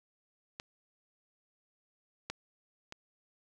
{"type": "clicks", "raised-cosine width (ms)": 0.2, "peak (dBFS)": [-23, -19, -26], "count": 3, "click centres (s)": [0.599, 2.3, 2.924], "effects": []}